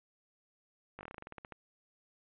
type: slowing click train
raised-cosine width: 0.5 ms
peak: -30 dBFS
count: 14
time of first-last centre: 0.99-1.523 s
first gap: 19 ms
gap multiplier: 1.12
effects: resampled to 8000 Hz